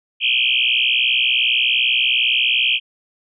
sine tone with frequency modulation, 2829 Hz, F7, 22 cents sharp, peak -14 dBFS, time 0.2-2.8 s, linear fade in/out 50 ms, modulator 61.3 Hz, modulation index 6.7, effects none

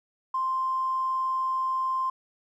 triangle tone with tanh clipping, 1046.5 Hz, C6, in tune, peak -24 dBFS, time 0.34-2.1 s, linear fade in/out 5 ms, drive 2 dB, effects none

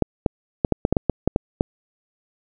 clicks, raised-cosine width 2 ms, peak -3 dBFS, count 11, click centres 0.023 / 0.262 / 0.648 / 0.723 / 0.851 / 0.926 / 0.968 / 1.097 / 1.276 / 1.361 / 1.609 s, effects none

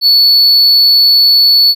triangle tone, 4435 Hz, C#8, in tune, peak -3 dBFS, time 0.01-1.75 s, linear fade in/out 50 ms, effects none

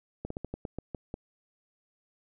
slowing click train, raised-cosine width 2 ms, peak -22 dBFS, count 9, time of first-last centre 0.25-1.141 s, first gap 54 ms, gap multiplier 1.2, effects none

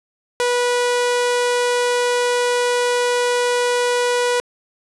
sawtooth tone, 488.6 Hz, B4, 19 cents flat, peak -12 dBFS, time 0.4-4.4 s, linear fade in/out 0 ms, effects resampled to 24000 Hz + 8-bit

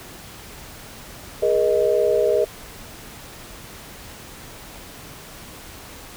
sine chord, Ab suspended second, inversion none, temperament equal with one note detuned, 415.3 / 477.3 / 622.3 Hz, Ab4 / Bb4 / Eb5, 0 / +41 / 0 cents, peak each -20 dBFS, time 1.42-2.45 s, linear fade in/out 10 ms, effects pink hiss -40 dBFS RMS until 6.16 s

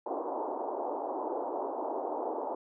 white band-pass noise, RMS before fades -35 dBFS, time 0.06-2.55 s, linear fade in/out 5 ms, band 290 to 940 Hz, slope 48 dB/octave, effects none

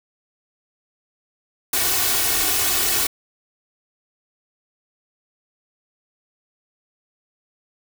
white noise with comb filter, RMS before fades -20 dBFS, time 1.73-3.07 s, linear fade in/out 5 ms, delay 2.7 ms, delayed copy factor +0.75, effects none

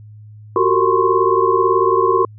sine tone cluster, 366.9 / 385.1 / 458.1 / 1030 / 1090 Hz, F#4 / G4 / A#4 / C6 / C#6, -15 / -31 / -30 / -28 / -29 cents, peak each -18 dBFS, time 0.56-2.25 s, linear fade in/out 2 ms, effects added 106 Hz sine -36 dBFS peak until 2.38 s

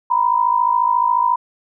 sine tone pair together, 950 / 1004.2 Hz, A#5 / B5, +33 / +29 cents, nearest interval minor second, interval 96 cents, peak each -16 dBFS, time 0.1-1.36 s, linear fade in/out 10 ms, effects none

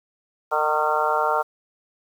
harmonic tone with a mistuned harmonic, 152.4 Hz, D#3, 36 cents flat, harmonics 3 / 4 / 5 / 6 / 7 / 8 / 9, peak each -28 / -26 / -26 / -25 / -28 / -29 / -25 dBFS, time 0.51-1.43 s, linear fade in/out 20 ms, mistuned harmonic 7, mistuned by +36 cents, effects 8-bit

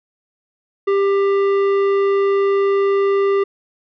sine tone with tanh clipping, 396 Hz, G4, 18 cents sharp, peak -15 dBFS, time 0.87-3.44 s, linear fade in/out 10 ms, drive 12 dB, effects none

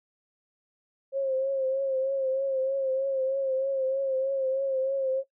sine tone with vibrato, 535 Hz, C5, 38 cents sharp, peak -24 dBFS, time 1.12-5.24 s, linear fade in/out 50 ms, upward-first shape triangle, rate 3.2 Hz, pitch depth 49 cents each way, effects noise-tail reverb RT60 0.1 s tail -20 dB re dry

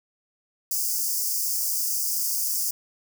white high-pass noise, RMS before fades -26 dBFS, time 0.71-2.71 s, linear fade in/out 5 ms, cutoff 4800 Hz, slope 96 dB/octave, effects none

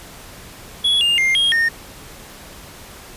triangle tone with pitch steps, 3370 / 2815 / 2111 / 3254 / 1835 Hz, G#7 / F7 / C7 / G#7 / A#6, +25 / +13 / +15 / -36 / -28 cents, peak -12 dBFS, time 0.84-1.69 s, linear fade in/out 10 ms, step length 170 ms, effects pink hiss -39 dBFS RMS until 3.16 s + resampled to 32000 Hz

